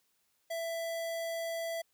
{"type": "tone", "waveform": "square", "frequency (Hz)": 664, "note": "E5", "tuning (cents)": 12, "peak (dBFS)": -35, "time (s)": [0.5, 1.82], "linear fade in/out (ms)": 10, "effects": ["white hiss -75 dBFS RMS until 1.93 s"]}